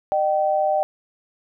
sine tone pair together, 607.5 / 772 Hz, D#5 / G5, -42 / -27 cents, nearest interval major third, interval 415 cents, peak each -20 dBFS, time 0.12-0.83 s, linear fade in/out 0 ms, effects none

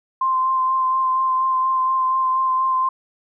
sine tone with vibrato, 1044 Hz, C6, 4 cents flat, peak -16 dBFS, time 0.21-2.89 s, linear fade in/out 5 ms, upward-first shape sine, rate 4.2 Hz, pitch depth 15 cents each way, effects none

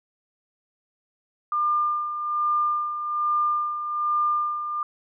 sine tone with tremolo, 1200 Hz, D6, 37 cents sharp, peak -19 dBFS, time 1.52-4.83 s, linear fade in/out 2 ms, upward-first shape sine, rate 1.2 Hz, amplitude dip 60%, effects none

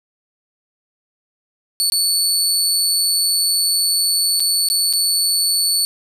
25% pulse tone with dropouts, 4456 Hz, C#8, 8 cents sharp, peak -10 dBFS, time 1.8-5.85 s, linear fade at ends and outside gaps 0 ms, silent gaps 1.9-1.921 / 4.397-4.403 / 4.687-4.7 / 4.928-4.935 s, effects none

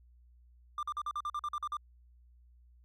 triangle tone bursts, 1191 Hz, D6, 24 cents sharp, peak -31 dBFS, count 11, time 0.78-1.769 s, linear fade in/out 2 ms, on 49 ms, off 45 ms, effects added 60 Hz sine -58 dBFS peak until 2.84 s

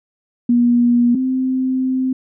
sine tone pair in turn, 240.3 / 259.4 Hz, B3 / C4, -47 / -15 cents, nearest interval minor second, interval 132 cents, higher second, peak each -10 / -15 dBFS, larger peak first, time 0.49-1.15 / 1.15-2.13 s, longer second, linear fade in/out 5 ms, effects none

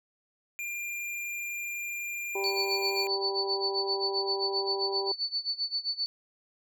square tone, 2396 Hz, D7, 34 cents sharp, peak -34 dBFS, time 0.59-3.07 s, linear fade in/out 0 ms
harmonic tone, 196 Hz, G3, in tune, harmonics 2 / 3 / 4 / 5, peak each -31 / -45 / -38 / -39 dBFS, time 2.35-5.12 s, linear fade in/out 5 ms
sine tone with tremolo, 4486 Hz, C#8, 20 cents sharp, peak -26 dBFS, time 2.44-6.06 s, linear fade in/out 0 ms, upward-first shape sine, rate 7.6 Hz, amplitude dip 90%
effects none

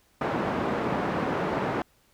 pink band-pass noise, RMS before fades -28 dBFS, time 0.21-1.82 s, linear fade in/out 2 ms, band 180 to 1300 Hz, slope 12 dB/octave, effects pink hiss -64 dBFS RMS until 2.13 s

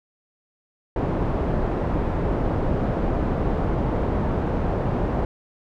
pink low-pass noise, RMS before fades -23 dBFS, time 0.96-5.25 s, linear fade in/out 2 ms, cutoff 760 Hz, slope 12 dB/octave, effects none

